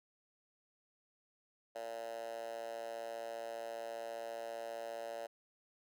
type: tone with high-pass filter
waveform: 10% pulse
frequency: 114.9 Hz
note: A#2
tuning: 25 cents flat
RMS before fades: -44 dBFS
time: 1.75-5.27 s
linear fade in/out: 10 ms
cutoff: 600 Hz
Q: 4.3
effects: none